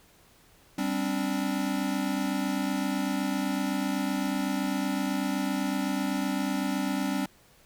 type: chord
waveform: square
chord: G suspended fourth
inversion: none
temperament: equal with one note detuned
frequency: 196 / 261.6 / 289.5 Hz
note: G3 / C4 / D4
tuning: 0 / 0 / -25 cents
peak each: -32 dBFS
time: 0.78-7.26 s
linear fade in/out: 5 ms
effects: pink hiss -59 dBFS RMS until 7.65 s